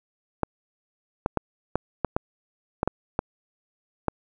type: clicks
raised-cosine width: 1 ms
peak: -8 dBFS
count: 10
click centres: 0.433 / 1.261 / 1.373 / 1.756 / 2.047 / 2.165 / 2.831 / 2.876 / 3.191 / 4.083 s
effects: none